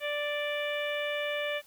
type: harmonic tone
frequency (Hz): 587.3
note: D5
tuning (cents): 0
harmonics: 1 / 2 / 3 / 4 / 5 / 6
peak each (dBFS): -32 / -43 / -37 / -37 / -40 / -44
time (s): 0-1.62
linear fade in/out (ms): 50
effects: white hiss -59 dBFS RMS until 1.66 s